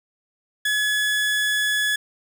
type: tone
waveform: 30% pulse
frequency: 1700 Hz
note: G#6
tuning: 40 cents sharp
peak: -17 dBFS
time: 0.65-1.96 s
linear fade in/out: 5 ms
effects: none